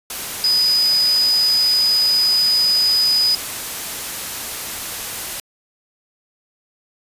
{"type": "tone in noise", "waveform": "sine", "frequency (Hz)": 4978, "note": "D#8", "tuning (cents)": 0, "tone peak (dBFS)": -13, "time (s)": [0.44, 3.35], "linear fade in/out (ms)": 2, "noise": "white", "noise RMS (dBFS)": -27, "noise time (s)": [0.1, 5.4], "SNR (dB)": 11, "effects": ["resampled to 32000 Hz"]}